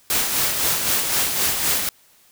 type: noise with tremolo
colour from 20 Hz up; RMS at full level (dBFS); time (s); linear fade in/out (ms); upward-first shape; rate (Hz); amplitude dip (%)
white; -19; 0.1-1.89; 2; sine; 3.9; 45
effects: white hiss -55 dBFS RMS until 2.31 s